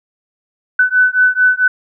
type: beating tone pair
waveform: sine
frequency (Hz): 1500 / 1504.5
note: F#6 / F#6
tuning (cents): +23 / +28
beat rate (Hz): 4.5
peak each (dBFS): -12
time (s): 0.79-1.68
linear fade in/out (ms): 5
effects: none